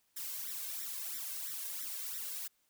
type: noise with flanger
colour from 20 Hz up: blue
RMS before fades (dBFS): -41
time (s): 0.16-2.48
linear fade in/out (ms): 10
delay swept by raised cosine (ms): 0.53 to 1.93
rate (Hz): 3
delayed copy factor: +0.95
effects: white hiss -75 dBFS RMS until 2.69 s